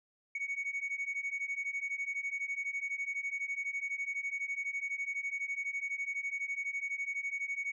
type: beating tone pair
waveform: sine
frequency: 2223 / 2235 Hz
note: C#7 / C#7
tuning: +4 / +14 cents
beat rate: 12 Hz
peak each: -36 / -35 dBFS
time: 0.35-7.72 s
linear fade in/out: 5 ms
effects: tanh soft clip ceiling -31 dBFS